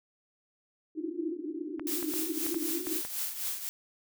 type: band-pass noise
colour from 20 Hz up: pink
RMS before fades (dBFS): -36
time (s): 0.95-3.02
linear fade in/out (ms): 20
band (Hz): 300 to 350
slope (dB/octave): 96
type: clicks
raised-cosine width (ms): 0.5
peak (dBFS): -26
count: 7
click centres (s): 1.796 / 2.028 / 2.138 / 2.465 / 2.544 / 2.869 / 3.05
type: noise with tremolo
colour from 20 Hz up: blue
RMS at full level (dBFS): -32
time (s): 1.87-3.69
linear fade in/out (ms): 0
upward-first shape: triangle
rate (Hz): 3.9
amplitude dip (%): 70
effects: none